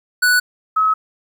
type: tone pair in turn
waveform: square / sine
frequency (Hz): 1480 / 1283.1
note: F#6 / E6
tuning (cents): 0 / -47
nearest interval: major second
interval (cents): 247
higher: first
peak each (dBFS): -12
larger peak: neither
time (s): 0.22-0.4 / 0.76-0.94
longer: neither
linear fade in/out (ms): 10
effects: 9-bit